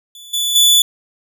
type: tone with level steps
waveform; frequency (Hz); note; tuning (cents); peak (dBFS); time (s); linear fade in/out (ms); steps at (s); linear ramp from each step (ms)
sawtooth; 3466; A7; -27; -32 / -13 / -5; 0.15-0.82; 2; 0.33 / 0.55; 10
effects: none